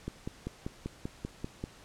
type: click train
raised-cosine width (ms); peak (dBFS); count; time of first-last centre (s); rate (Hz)
3; -22; 9; 0.08-1.639; 5.13
effects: pink hiss -55 dBFS RMS until 1.84 s + low-pass 9000 Hz 12 dB/octave